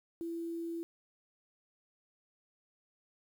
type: tone with quantisation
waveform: sine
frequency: 335.1 Hz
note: E4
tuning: 29 cents sharp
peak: -36 dBFS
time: 0.21-0.83 s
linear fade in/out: 0 ms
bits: 10
effects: none